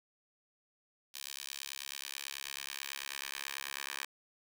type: tone with high-pass filter sweep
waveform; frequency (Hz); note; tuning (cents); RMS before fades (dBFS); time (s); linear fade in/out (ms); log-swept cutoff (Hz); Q
10% pulse; 69.2; C#2; -2; -43; 1.14-4.05; 5; 3700 to 1700; 0.97
effects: none